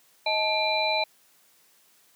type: tone cluster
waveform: sine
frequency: 628 / 870 / 2382 / 4004 Hz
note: D#5 / A5 / D7 / B7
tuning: +16 / -20 / +24 / +23 cents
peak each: -28 dBFS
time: 0.26-1.04 s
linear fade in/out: 5 ms
effects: white hiss -61 dBFS RMS until 2.15 s + high-pass 150 Hz 12 dB/octave